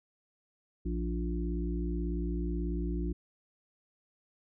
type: harmonic tone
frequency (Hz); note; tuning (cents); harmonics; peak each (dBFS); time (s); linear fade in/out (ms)
58.27; A#1; 0; 1 / 3 / 5 / 6; -32 / -37 / -39 / -40; 0.85-3.13; 10
effects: none